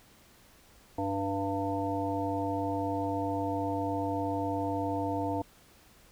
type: harmonic tone with a mistuned harmonic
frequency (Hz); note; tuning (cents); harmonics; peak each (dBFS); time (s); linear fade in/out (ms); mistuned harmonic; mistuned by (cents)
98; G2; 0; 1 / 3 / 5 / 7 / 9; -37 / -33 / -37 / -35 / -36; 0.98-5.42; 5; 9; +32
effects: pink hiss -59 dBFS RMS until 6.11 s